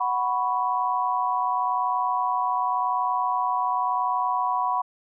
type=chord; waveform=sine; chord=F# suspended fourth; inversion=none; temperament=equal; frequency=740 / 987.8 / 1108.7 Hz; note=F#5 / B5 / C#6; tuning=0 / 0 / 0 cents; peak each=-27 / -24 / -28 dBFS; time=0-4.82 s; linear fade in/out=10 ms; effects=none